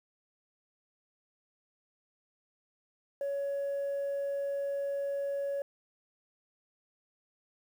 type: tone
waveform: sine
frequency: 560 Hz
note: C#5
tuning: 18 cents sharp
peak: -29 dBFS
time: 3.21-5.62 s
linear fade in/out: 2 ms
effects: tanh soft clip ceiling -29 dBFS + 10-bit